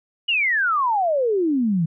sine exponential sweep, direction down, 2960 to 155.56 Hz, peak -17 dBFS, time 0.28-1.86 s, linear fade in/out 10 ms, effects none

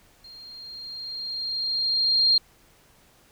sine tone with level ramp, 4209 Hz, C8, 9 cents sharp, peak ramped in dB -43 to -15 dBFS, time 0.24-2.38 s, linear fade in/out 5 ms, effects pink hiss -58 dBFS RMS until 3.31 s

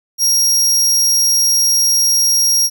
sawtooth tone, 5620 Hz, F8, 10 cents sharp, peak -8 dBFS, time 0.18-2.7 s, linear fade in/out 50 ms, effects none

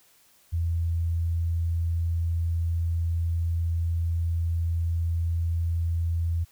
sine tone, 83.8 Hz, E2, 29 cents sharp, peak -23 dBFS, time 0.52-6.45 s, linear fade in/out 20 ms, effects white hiss -60 dBFS RMS until 6.51 s

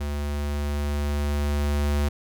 square tone with level ramp, 72.7 Hz, D2, 17 cents flat, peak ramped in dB -27 to -21 dBFS, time 0-2.09 s, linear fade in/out 10 ms, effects none

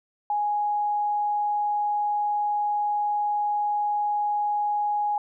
sine tone, 830.6 Hz, G#5, in tune, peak -22 dBFS, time 0.3-5.18 s, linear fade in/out 2 ms, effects none

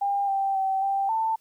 sine tone with pitch steps, 801 / 783 / 770 / 786 / 891 Hz, G5 / G5 / G5 / G5 / A5, +37 / -2 / -31 / +4 / +22 cents, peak -22 dBFS, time 0.01-1.36 s, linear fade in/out 10 ms, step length 270 ms, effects white hiss -66 dBFS RMS until 1.4 s

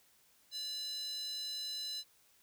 square tone with high-pass filter, 575 Hz, D5, 37 cents flat, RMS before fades -41 dBFS, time 0.51-2.04 s, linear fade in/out 50 ms, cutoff 4200 Hz, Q 7.5, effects white hiss -68 dBFS RMS until 2.42 s

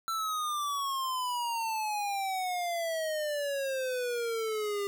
square exponential sweep, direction down, 1344 to 398.8 Hz, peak -31 dBFS, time 0.08-4.87 s, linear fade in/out 0 ms, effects none

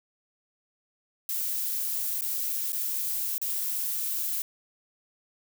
violet noise with dropouts, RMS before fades -30 dBFS, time 1.29-4.42 s, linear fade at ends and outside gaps 2 ms, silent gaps 2.211-2.219 / 2.722-2.729 / 3.381-3.415 s, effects none

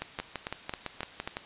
two click trains, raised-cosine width 0.3 ms, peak -17 / -17 dBFS, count 9 / 5, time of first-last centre 0.02-1.369 / 0.2-1.275 s, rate 5.93 / 3.72 Hz, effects white hiss -48 dBFS RMS until 1.45 s + resampled to 8000 Hz

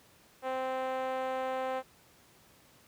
5% pulse tone with band-pass filter, 260.4 Hz, C4, 8 cents flat, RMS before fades -34 dBFS, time 0.42-1.83 s, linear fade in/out 50 ms, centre 610 Hz, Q 2.6, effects pink hiss -61 dBFS RMS until 2.87 s + high-pass 80 Hz 12 dB/octave

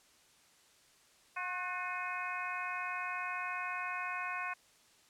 harmonic tone with a mistuned harmonic, 360 Hz, F#4, 47 cents flat, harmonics 2 / 3 / 4 / 5 / 6 / 7, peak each -45 / -40 / -42 / -46 / -46 / -42 dBFS, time 1.36-4.54 s, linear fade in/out 10 ms, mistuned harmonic 4, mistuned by +54 cents, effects white hiss -65 dBFS RMS until 5.09 s + low-pass 9000 Hz 12 dB/octave

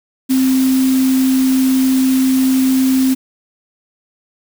sine tone in noise, 261.6 Hz, C4, in tune, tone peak -10 dBFS, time 0.29-3.15 s, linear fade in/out 20 ms, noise white, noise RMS -26 dBFS, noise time 0.29-3.15 s, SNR +13 dB, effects none

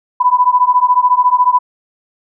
sine beating tone pair, 987.8 / 1001.8 Hz, B5 / B5, 0 / +24 cents, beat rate 14 Hz, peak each -11 dBFS, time 0.2-1.59 s, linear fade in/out 10 ms, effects none

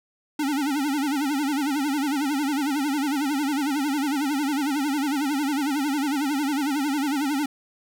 square tone with vibrato, 284.5 Hz, C#4, 45 cents sharp, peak -23 dBFS, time 0.39-7.46 s, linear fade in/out 5 ms, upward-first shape sine, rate 11 Hz, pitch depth 130 cents each way, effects none

